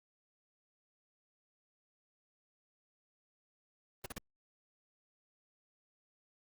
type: noise bursts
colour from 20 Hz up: pink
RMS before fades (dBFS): -41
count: 3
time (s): 4.04-4.183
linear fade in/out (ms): 5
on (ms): 21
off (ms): 40
effects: Opus 32 kbps